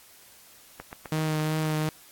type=click train; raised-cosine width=0.5 ms; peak=-23 dBFS; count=4; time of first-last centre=0.8-1.187 s; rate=7.76 Hz
type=tone with vibrato; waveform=sawtooth; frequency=155.56 Hz; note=D#3; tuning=in tune; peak=-21 dBFS; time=1.12-1.89 s; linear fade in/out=2 ms; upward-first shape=triangle; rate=2.7 Hz; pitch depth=19 cents each way
effects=white hiss -53 dBFS RMS until 2.11 s + AAC 64 kbps